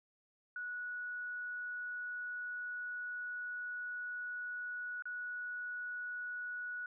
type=tone with dropouts; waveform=sine; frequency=1467 Hz; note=F#6; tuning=15 cents flat; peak=-39 dBFS; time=0.56-6.86 s; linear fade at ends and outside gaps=2 ms; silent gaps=5.023-5.055 s; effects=none